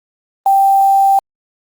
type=tone with quantisation; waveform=sine; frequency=784 Hz; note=G5; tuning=in tune; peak=-7 dBFS; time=0.46-1.19 s; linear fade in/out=2 ms; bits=5; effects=Opus 32 kbps